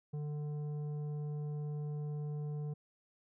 sine tone with tanh clipping, 148.5 Hz, D3, 20 cents sharp, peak -38 dBFS, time 0.13-2.74 s, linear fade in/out 10 ms, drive 9 dB, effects none

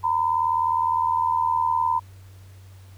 sine tone pair together, 923.4 / 1003 Hz, A#5 / B5, -17 / +26 cents, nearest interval minor second, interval 143 cents, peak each -22 dBFS, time 0.03-2 s, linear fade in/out 20 ms, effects added 95 Hz sine -43 dBFS peak until 2.97 s + pink hiss -56 dBFS RMS until 2.97 s

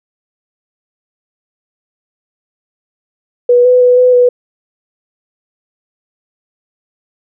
sine tone with pitch steps, 487.8 / 499.7 / 494.8 / 501 / 492.3 Hz, B4 / B4 / B4 / B4 / B4, -21 / +20 / +3 / +25 / -6 cents, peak -4 dBFS, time 3.49-4.29 s, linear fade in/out 5 ms, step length 160 ms, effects none

